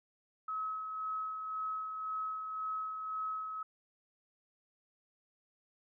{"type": "tone with tremolo", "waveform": "sine", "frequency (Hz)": 1283, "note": "E6", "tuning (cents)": -47, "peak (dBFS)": -34, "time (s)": [0.48, 3.63], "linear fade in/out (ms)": 5, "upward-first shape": "sine", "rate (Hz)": 1.9, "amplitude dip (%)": 40, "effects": []}